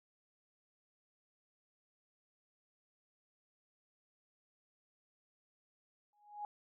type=tone with exponential growth; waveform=sine; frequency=830.6 Hz; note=G#5; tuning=in tune; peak=-37 dBFS; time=6.13-6.45 s; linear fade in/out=1 ms; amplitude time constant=69 ms; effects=none